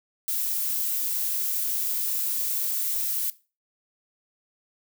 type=noise; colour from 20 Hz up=violet; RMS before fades=-27 dBFS; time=0.28-3.3 s; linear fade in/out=0 ms; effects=noise-tail reverb RT60 0.3 s tail -18 dB re dry